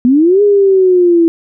sine linear two-way sweep, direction up then down, 237.1 to 414.9 to 329.3 Hz, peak -5 dBFS, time 0.05-1.28 s, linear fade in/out 0 ms, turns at 0.42 s, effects none

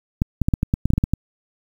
clicks, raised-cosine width 5 ms, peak -5 dBFS, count 12, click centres 0.219 / 0.417 / 0.485 / 0.538 / 0.631 / 0.739 / 0.856 / 0.904 / 0.936 / 0.98 / 1.039 / 1.136 s, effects 7-bit

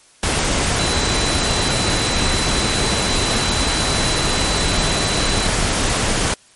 sine tone in noise, 3998 Hz, B7, 20 cents sharp, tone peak -24 dBFS, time 0.79-5.47 s, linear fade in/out 2 ms, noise pink, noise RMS -18 dBFS, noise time 0.23-6.34 s, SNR -9 dB, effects white hiss -50 dBFS RMS until 6.55 s + MP3 48 kbps

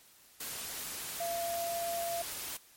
sine tone in noise, 683 Hz, F5, 39 cents flat, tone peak -33 dBFS, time 1.2-2.22 s, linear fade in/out 5 ms, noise white, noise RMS -40 dBFS, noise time 0.4-2.57 s, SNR +4 dB, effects white hiss -60 dBFS RMS until 2.76 s + MP3 64 kbps

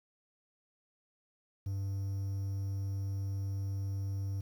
triangle tone with quantisation, 98 Hz, G2, in tune, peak -31 dBFS, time 1.66-4.41 s, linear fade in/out 5 ms, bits 10, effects none

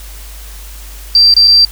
sine tone with dropouts, 4699 Hz, D8, in tune, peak -3 dBFS, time 1.15-1.65 s, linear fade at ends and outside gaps 2 ms, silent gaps 1.34-1.365 / 1.475-1.478 s, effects added 50 Hz sine -28 dBFS peak until 1.71 s + white hiss -35 dBFS RMS until 1.71 s

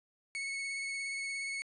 40% pulse tone with vibrato, 2204 Hz, C#7, 11 cents flat, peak -35 dBFS, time 0.35-1.62 s, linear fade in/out 0 ms, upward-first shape sine, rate 17 Hz, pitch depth 15 cents each way, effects resampled to 24000 Hz

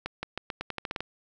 accelerating click train, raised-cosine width 0.3 ms, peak -16 dBFS, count 11, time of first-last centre 0.06-1.006 s, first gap 170 ms, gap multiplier 0.86, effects none

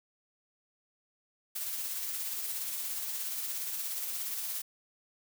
blue noise with tremolo, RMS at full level -35 dBFS, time 1.55-4.62 s, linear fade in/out 10 ms, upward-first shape sine, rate 17 Hz, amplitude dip 30%, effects none

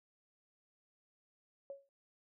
sine tone with exponential decay, 554.4 Hz, C#5, in tune, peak -40 dBFS, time 1.7-1.89 s, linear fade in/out 1 ms, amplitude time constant 40 ms, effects none

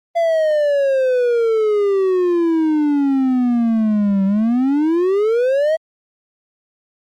triangle exponential two-way sweep, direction down then up, 684 to 192 to 653 Hz, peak -11 dBFS, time 0.15-5.77 s, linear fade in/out 20 ms, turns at 4.25 s, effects Opus 32 kbps

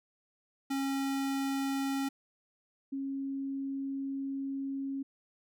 square / sine tone pair in turn, 272.9 / 272.9 Hz, C#4 / C#4, -27 / -27 cents, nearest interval unison, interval 0 cents, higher neither, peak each -31 / -33 dBFS, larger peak first, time 0.7-2.09 / 2.92-5.03 s, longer second, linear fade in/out 10 ms, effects none

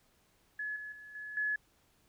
sine tone with level steps, 1703 Hz, G#6, 43 cents sharp, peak -35 / -41 / -48 / -41 / -30 dBFS, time 0.59-1.56 s, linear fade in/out 5 ms, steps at 0.76 / 0.92 / 1.15 / 1.37 s, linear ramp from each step 2 ms, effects pink hiss -70 dBFS RMS until 2.08 s

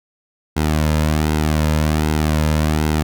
sawtooth tone with flanger, 77 Hz, D#2, 17 cents flat, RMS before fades -17 dBFS, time 0.56-3.03 s, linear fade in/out 10 ms, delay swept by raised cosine 1.7 to 2.69 ms, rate 1.3 Hz, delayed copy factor -0.55, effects none

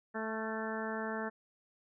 harmonic tone with a mistuned harmonic, 220 Hz, A3, in tune, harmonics 1 / 2 / 3 / 4 / 5 / 6 / 7 / 8, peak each -40 / -41 / -43 / -44 / -47 / -46 / -45 / -44 dBFS, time 0.14-1.3 s, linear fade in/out 20 ms, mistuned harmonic 6, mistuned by +35 cents, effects none

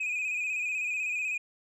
sine tone with vibrato, 2489 Hz, D#7, in tune, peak -26 dBFS, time 0-1.38 s, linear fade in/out 10 ms, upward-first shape square, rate 16 Hz, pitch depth 39 cents each way, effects tanh soft clip ceiling -28 dBFS

